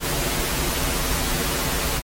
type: noise with comb filter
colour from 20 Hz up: pink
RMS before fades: -23 dBFS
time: 0-2.02 s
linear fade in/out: 50 ms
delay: 9.7 ms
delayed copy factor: -0.85
effects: MP3 64 kbps